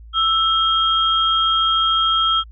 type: tone pair together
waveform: sine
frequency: 1320 / 3233 Hz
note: E6 / G#7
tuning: +2 / -47 cents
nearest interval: octave + major third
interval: 1551 cents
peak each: -17 dBFS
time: 0.13-2.44 s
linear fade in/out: 50 ms
effects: added 56 Hz sine -37 dBFS peak until 2.51 s